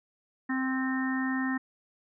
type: harmonic tone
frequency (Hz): 261.6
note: C4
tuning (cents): 0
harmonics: 1 / 3 / 4 / 5 / 6 / 7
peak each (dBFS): -28 / -41 / -40 / -42 / -44 / -34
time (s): 0.49-1.58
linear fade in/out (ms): 10
effects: none